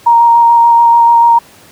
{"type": "tone with vibrato", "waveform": "sine", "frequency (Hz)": 935, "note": "A#5", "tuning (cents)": 5, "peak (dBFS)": -3, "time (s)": [0.06, 1.39], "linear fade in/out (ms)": 10, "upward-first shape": "square", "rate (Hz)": 6.9, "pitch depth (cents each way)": 9, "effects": ["pink hiss -40 dBFS RMS until 1.71 s", "high-pass 100 Hz 12 dB/octave"]}